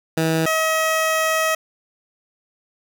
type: tone pair in turn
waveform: 15% pulse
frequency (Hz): 161.4 / 637.6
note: E3 / D#5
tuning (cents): -36 / +42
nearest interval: 2 octaves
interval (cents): 2378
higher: second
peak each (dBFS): -11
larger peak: neither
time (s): 0.17-0.46 / 0.46-1.55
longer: second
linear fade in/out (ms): 5
effects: none